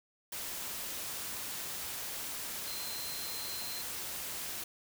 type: tone in noise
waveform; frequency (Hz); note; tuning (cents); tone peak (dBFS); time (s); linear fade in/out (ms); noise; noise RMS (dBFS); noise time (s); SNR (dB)
sine; 4123; C8; -26; -43; 2.67-3.82; 5; white; -40; 0.32-4.64; -6
effects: none